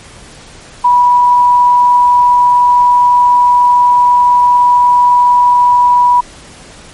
sine tone, 978 Hz, B5, 17 cents flat, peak -4 dBFS, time 0.84-6.21 s, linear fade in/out 10 ms, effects pink hiss -35 dBFS RMS until 6.93 s + MP3 48 kbps

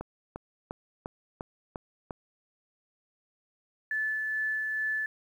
click train, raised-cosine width 1 ms, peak -22 dBFS, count 7, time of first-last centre 0.01-2.108 s, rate 2.86 Hz
sine tone with tremolo, 1740 Hz, A6, 20 cents flat, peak -27 dBFS, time 3.91-5.06 s, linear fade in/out 2 ms, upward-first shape sine, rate 2.3 Hz, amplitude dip 25%
effects 10-bit

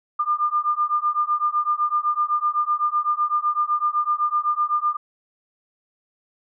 sine beating tone pair, 1200 / 1207.9 Hz, D6 / D6, +37 / +48 cents, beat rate 7.9 Hz, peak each -22 dBFS, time 0.19-4.97 s, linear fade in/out 10 ms, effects none

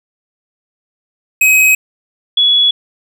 square / sine tone pair in turn, 2536 / 3385 Hz, D#7 / G#7, +32 / +32 cents, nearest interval perfect fourth, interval 500 cents, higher second, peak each -7 dBFS, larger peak neither, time 1.41-1.75 / 2.37-2.71 s, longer neither, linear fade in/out 5 ms, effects none

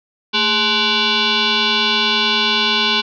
sine tone with frequency modulation, 222.7 Hz, A3, 21 cents sharp, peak -13 dBFS, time 0.33-3.02 s, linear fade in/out 20 ms, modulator 635 Hz, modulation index 6.3, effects none

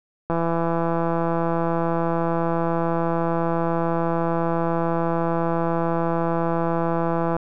click train, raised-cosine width 1 ms, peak -10 dBFS, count 1181, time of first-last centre 0.3-7.366 s, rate 167 Hz, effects none

